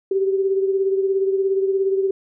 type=beating tone pair; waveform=sine; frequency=386.1 / 403.1 Hz; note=G4 / G4; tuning=-26 / +48 cents; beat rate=17 Hz; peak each=-17 / -26 dBFS; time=0.11-2.11 s; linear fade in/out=5 ms; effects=none